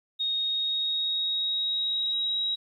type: tone with pitch glide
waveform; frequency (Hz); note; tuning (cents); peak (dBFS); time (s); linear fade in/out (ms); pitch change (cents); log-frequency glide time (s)
sine; 3729 to 3836; A#7 to A#7; 0 to +49; -25; 0.19-2.56; 20; +49; 0.35-2.38
effects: 11-bit